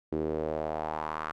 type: tone with band-pass filter sweep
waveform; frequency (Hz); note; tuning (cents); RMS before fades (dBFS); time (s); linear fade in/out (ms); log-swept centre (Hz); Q
sawtooth; 77.78; D#2; 0; -33; 0.12-1.32; 5; 350 to 1300; 3
effects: none